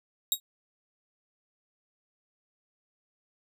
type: tone with exponential decay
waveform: 15% pulse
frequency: 3786 Hz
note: A#7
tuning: 26 cents sharp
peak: -12 dBFS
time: 0.32-0.4 s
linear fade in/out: 1 ms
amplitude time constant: 16 ms
effects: none